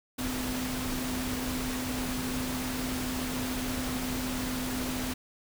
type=tone in noise; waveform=sine; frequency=254.2 Hz; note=C4; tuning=50 cents flat; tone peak=-33 dBFS; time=0.18-5.14 s; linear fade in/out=10 ms; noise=pink; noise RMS=-35 dBFS; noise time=0.18-5.14 s; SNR=-1 dB; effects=none